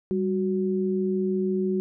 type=tone pair together; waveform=sine; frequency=196 / 370 Hz; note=G3 / F#4; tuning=0 / 0 cents; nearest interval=major seventh; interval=1100 cents; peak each=-25 / -25 dBFS; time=0.11-1.8 s; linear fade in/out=0 ms; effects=none

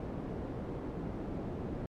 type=low-pass noise; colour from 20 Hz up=white; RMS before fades=-39 dBFS; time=0-1.86 s; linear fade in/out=2 ms; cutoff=350 Hz; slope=12 dB/octave; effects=MP3 96 kbps

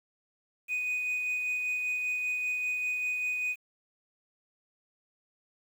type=tone with tremolo; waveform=sine; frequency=2489 Hz; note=D#7; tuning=in tune; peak=-25 dBFS; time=0.68-3.56 s; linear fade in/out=50 ms; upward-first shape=sine; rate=5.1 Hz; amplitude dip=35%; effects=tanh soft clip ceiling -27 dBFS + 9-bit

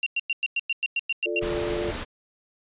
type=tone bursts; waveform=sine; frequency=2760 Hz; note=F7; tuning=21 cents flat; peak=-22 dBFS; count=11; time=0.03-1.393 s; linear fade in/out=2 ms; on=33 ms; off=100 ms
type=chord; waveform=sine; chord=D minor; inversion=first; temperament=equal; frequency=349.2 / 440 / 587.3 Hz; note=F4 / A4 / D5; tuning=0 / 0 / 0 cents; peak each=-29 / -30 / -32 dBFS; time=1.25-1.92 s; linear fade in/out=20 ms
type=noise; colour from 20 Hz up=pink; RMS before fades=-32 dBFS; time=1.41-2.05 s; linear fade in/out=20 ms
effects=resampled to 8000 Hz

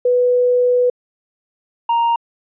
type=tone pair in turn; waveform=sine / triangle; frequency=493.9 / 932.4 Hz; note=B4 / A#5; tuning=0 / 0 cents; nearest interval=major seventh; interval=1100 cents; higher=second; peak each=-11 dBFS; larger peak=neither; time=0.05-0.9 / 1.89-2.16 s; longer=first; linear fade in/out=5 ms; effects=resampled to 8000 Hz

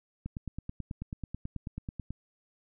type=click train; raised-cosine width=5 ms; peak=-24 dBFS; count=18; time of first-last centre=0.26-2.106 s; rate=9.21 Hz; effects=none

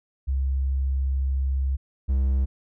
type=tone pair in turn; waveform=sine / triangle; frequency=67 / 66.31 Hz; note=C2 / C2; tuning=+42 / +24 cents; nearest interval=unison; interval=18 cents; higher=first; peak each=-21 / -17 dBFS; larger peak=second; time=0.27-1.77 / 2.08-2.46 s; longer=first; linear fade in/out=20 ms; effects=none

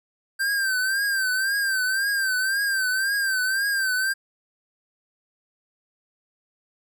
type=tone with vibrato; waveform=square; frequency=1568 Hz; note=G6; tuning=in tune; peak=-22 dBFS; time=0.39-4.14 s; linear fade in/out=20 ms; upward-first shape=triangle; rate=1.9 Hz; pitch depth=89 cents each way; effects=none

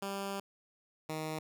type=tone pair in turn; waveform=10% pulse; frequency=197.3 / 156.52 Hz; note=G3 / D#3; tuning=+11 / +11 cents; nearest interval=major third; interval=400 cents; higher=first; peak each=-28 dBFS; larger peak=neither; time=0.02-0.4 / 1.09-1.39 s; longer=first; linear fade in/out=5 ms; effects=none

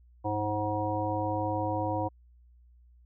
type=harmonic tone with a mistuned harmonic; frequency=105.7 Hz; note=G#2; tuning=31 cents sharp; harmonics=1 / 3 / 5 / 7 / 9; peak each=-34 / -34 / -34 / -34 / -34 dBFS; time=0.24-2.09 s; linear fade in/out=20 ms; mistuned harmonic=1; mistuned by=-73 cents; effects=added 60 Hz sine -55 dBFS peak until 3.05 s

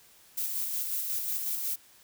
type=noise with tremolo; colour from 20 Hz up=violet; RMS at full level=-31 dBFS; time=0.37-1.76 s; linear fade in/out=10 ms; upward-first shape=square; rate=5.5 Hz; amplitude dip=30%; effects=white hiss -58 dBFS RMS until 2.03 s

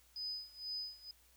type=tone with tremolo; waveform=sine; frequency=5000 Hz; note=D#8; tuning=8 cents sharp; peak=-38 dBFS; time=0.16-1.11 s; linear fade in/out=2 ms; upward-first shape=sine; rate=2.1 Hz; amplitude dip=90%; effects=added 60 Hz sine -70 dBFS peak until 1.36 s + white hiss -68 dBFS RMS until 1.36 s

